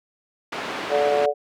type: band-pass noise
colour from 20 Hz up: pink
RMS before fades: -30 dBFS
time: 0.52-1.26 s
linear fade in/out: 5 ms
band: 340 to 2900 Hz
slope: 12 dB/octave
type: harmonic tone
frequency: 145.2 Hz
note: D3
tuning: 19 cents flat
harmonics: 3 / 4 / 5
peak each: -22 / -20 / -24 dBFS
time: 0.89-1.34 s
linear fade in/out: 50 ms
effects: none